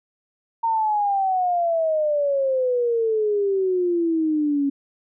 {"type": "exponential sweep", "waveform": "sine", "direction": "down", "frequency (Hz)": [923, 276.1], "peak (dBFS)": -18, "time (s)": [0.63, 4.7], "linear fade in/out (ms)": 10, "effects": []}